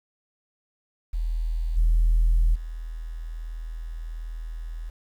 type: tone with level steps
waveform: sine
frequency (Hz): 40.67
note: E1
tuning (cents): -23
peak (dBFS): -23 / -15 / -31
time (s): 1.13-4.9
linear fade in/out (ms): 10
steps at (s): 1.76 / 2.54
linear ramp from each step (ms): 20
effects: tanh soft clip ceiling -13 dBFS + 9-bit